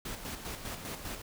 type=noise with tremolo; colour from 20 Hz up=pink; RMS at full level=-39 dBFS; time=0.05-1.22 s; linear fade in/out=5 ms; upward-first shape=square; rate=5 Hz; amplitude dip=50%; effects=none